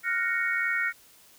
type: chord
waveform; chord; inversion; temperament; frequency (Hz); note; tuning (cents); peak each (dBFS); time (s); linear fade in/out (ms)
sine; Gb major seventh; third; equal; 1396.9 / 1480 / 1864.7 / 2217; F6 / Gb6 / Bb6 / Db7; 0 / 0 / 0 / 0; -31 / -33 / -28 / -30; 0.03-0.93; 50
effects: white hiss -56 dBFS RMS until 1.38 s